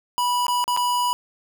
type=tone with dropouts; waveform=square; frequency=980 Hz; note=B5; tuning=14 cents flat; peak=-20 dBFS; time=0.18-1.13 s; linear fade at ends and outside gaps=0 ms; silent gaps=0.467-0.482 / 0.641-0.679 / 0.765-0.773 s; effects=none